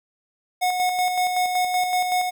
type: tone with tremolo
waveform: square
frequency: 729 Hz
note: F#5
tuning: 26 cents flat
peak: -19 dBFS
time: 0.61-2.31 s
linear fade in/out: 20 ms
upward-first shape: square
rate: 5.3 Hz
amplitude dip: 40%
effects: none